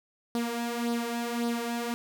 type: tone with flanger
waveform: sawtooth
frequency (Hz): 235.8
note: A#3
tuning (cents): +20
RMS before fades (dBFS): -31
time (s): 0.35-1.94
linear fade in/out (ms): 0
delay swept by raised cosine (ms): 0.2 to 3.1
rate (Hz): 1.8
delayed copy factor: +0.6
effects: none